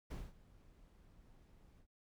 brown noise with ADSR envelope, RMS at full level -43 dBFS, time 0.1-1.87 s, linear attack 12 ms, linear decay 210 ms, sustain -20 dB, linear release 78 ms, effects none

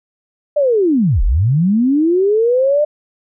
sine linear two-way sweep, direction down then up, 607 to 31.57 to 607 Hz, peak -10 dBFS, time 0.56-2.85 s, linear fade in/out 10 ms, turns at 1.23 s, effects none

